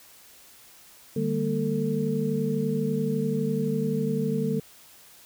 sine tone cluster, 151.6 / 200 / 231.9 / 446.4 Hz, D#3 / G3 / A#3 / A4, -45 / +35 / -9 / +25 cents, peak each -29 dBFS, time 1.16-4.6 s, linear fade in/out 5 ms, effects white hiss -52 dBFS RMS until 5.25 s

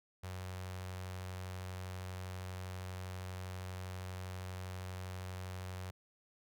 sawtooth tone with notch filter, 92.5 Hz, F#2, in tune, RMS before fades -44 dBFS, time 0.23-5.91 s, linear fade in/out 10 ms, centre 260 Hz, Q 0.79, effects none

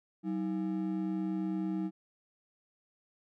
triangle ring-modulated tone, 253.5 Hz, B3, 45 cents sharp, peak -26 dBFS, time 0.23-1.91 s, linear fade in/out 50 ms, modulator 64.5 Hz, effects none

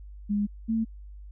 sine tone pair in turn, 205.6 / 223.9 Hz, G#3 / A3, -17 / +30 cents, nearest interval minor second, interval 147 cents, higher second, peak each -23 / -23 dBFS, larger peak neither, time 0.29-0.47 / 0.68-0.85 s, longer first, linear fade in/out 20 ms, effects added 50 Hz sine -41 dBFS peak until 1.31 s

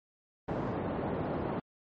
pink band-pass noise, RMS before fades -34 dBFS, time 0.48-1.6 s, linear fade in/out 5 ms, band 130 to 790 Hz, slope 12 dB/octave, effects MP3 32 kbps

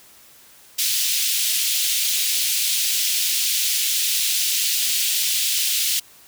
pink high-pass noise, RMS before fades -21 dBFS, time 0.78-6 s, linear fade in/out 10 ms, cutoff 2900 Hz, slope 24 dB/octave, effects white hiss -49 dBFS RMS until 6.27 s

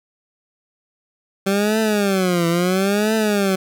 20% pulse tone with vibrato, 192.7 Hz, G3, 29 cents flat, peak -11 dBFS, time 1.46-3.56 s, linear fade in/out 10 ms, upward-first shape triangle, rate 0.74 Hz, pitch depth 250 cents each way, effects none

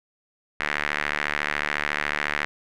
sawtooth tone with band-pass filter, 74 Hz, D2, 14 cents sharp, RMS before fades -27 dBFS, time 0.6-2.45 s, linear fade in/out 0 ms, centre 1900 Hz, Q 2.8, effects none

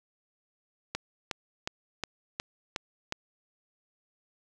click train, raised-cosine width 0.2 ms, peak -14 dBFS, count 7, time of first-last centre 0.95-3.124 s, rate 2.76 Hz, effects none

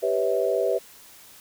sine chord, C# half-diminished seventh, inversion second, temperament equal with one note detuned, 392 / 493.9 / 554.4 / 649.1 Hz, G4 / B4 / C#5 / E5, 0 / 0 / 0 / -27 cents, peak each -26 / -25 / -28 / -26 dBFS, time 0.02-0.79 s, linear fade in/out 20 ms, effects white hiss -49 dBFS RMS until 1.4 s

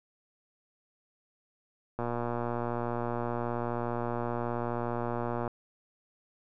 click train, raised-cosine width 1 ms, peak -19 dBFS, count 416, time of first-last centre 1.99-5.477 s, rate 119 Hz, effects none

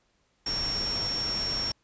sine tone in noise, 5500 Hz, F8, 27 cents flat, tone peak -28 dBFS, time 0.46-1.72 s, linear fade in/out 5 ms, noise pink, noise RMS -36 dBFS, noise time 0.46-1.72 s, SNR +5 dB, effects pink hiss -70 dBFS RMS until 1.83 s + resampled to 16000 Hz

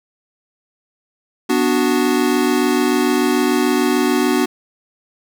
square chord, B minor, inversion none, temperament equal, 246.9 / 293.7 / 370 Hz, B3 / D4 / F#4, 0 / 0 / 0 cents, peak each -19 dBFS, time 1.49-4.46 s, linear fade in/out 10 ms, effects none

